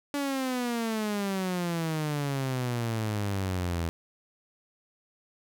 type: exponential sweep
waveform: sawtooth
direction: down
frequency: 288.3 to 82.1 Hz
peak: -24 dBFS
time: 0.14-3.89 s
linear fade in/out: 0 ms
effects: none